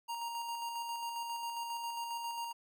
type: tone with tremolo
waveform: square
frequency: 935 Hz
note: A#5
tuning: 5 cents sharp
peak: -37 dBFS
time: 0.08-2.53 s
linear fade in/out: 20 ms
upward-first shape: square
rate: 7.4 Hz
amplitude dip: 30%
effects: none